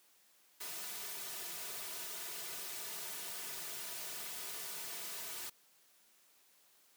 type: noise with comb filter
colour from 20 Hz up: white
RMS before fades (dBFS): -44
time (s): 0.6-5.5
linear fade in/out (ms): 10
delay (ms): 3.7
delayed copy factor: -0.75
effects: white hiss -68 dBFS RMS until 6.96 s + high-pass 200 Hz 12 dB/octave